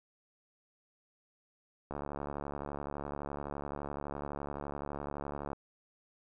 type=click train; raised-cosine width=1 ms; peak=-25 dBFS; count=261; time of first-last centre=1.91-5.531 s; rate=71.8 Hz; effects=none